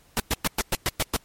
pink noise bursts, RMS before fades -23 dBFS, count 8, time 0.17-1.164 s, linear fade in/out 0 ms, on 28 ms, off 110 ms, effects pink hiss -58 dBFS RMS until 1.24 s + MP3 64 kbps

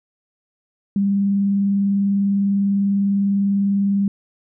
sine tone with vibrato, 198.8 Hz, G3, 25 cents sharp, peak -15 dBFS, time 0.96-4.08 s, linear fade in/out 2 ms, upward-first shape sine, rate 20 Hz, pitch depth 30 cents each way, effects none

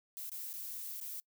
violet noise with dropouts, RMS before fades -43 dBFS, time 0.17-1.2 s, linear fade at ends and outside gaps 0 ms, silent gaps 0.295-0.317 / 0.531-0.538 / 1.001-1.013 s, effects noise-tail reverb RT60 0.1 s tail -26 dB re dry

